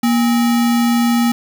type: tone with sample-and-hold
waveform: sine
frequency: 236.7 Hz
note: A#3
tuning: 27 cents sharp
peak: -11 dBFS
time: 0.03-1.32 s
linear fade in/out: 5 ms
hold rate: 1050 Hz
effects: none